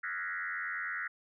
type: tone with frequency modulation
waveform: sine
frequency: 1667 Hz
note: G#6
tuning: 6 cents sharp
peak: -34 dBFS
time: 0.03-1.08 s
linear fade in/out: 10 ms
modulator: 89.3 Hz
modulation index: 3.7
effects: none